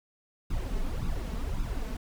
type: noise with flanger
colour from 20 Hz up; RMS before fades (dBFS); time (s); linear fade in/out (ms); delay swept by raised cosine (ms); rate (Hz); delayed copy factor
brown; -31; 0.5-1.97; 5; 0.77 to 4.67; 1.8; +0.75
effects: none